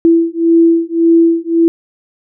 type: beating tone pair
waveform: sine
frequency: 332 / 333.8 Hz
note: E4 / E4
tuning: +12 / +22 cents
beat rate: 1.8 Hz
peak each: -10 dBFS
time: 0.05-1.68 s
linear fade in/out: 0 ms
effects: none